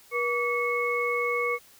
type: tone cluster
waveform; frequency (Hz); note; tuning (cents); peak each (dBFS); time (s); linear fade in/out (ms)
sine; 480.8 / 1148 / 2192; B4 / D6 / C#7; -46 / -40 / -20; -28 / -30 / -28; 0.11-1.59; 50
effects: white hiss -55 dBFS RMS until 1.79 s